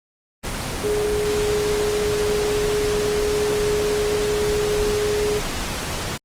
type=tone in noise; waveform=sine; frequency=418.5 Hz; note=G#4; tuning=13 cents sharp; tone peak=-19 dBFS; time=0.83-5.4 s; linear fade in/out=20 ms; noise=pink; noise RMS=-26 dBFS; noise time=0.43-6.18 s; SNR=+4 dB; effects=low-pass 10000 Hz 12 dB/octave + Opus 24 kbps